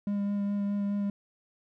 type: tone with vibrato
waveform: triangle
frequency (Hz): 202.3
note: G#3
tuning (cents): -45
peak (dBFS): -25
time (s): 0.07-1.1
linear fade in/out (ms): 2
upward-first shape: sine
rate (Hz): 4.8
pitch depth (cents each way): 12
effects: none